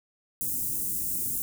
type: band-stop noise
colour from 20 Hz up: white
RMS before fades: -30 dBFS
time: 0.41-1.42 s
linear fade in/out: 0 ms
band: 310 to 8100 Hz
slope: 24 dB/octave
effects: none